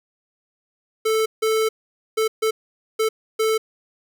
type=tone bursts at uneven times; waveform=square; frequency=440 Hz; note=A4; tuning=in tune; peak=-18 dBFS; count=6; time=1.05-1.26 / 1.42-1.69 / 2.17-2.28 / 2.42-2.51 / 2.99-3.09 / 3.39-3.58 s; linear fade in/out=10 ms; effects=none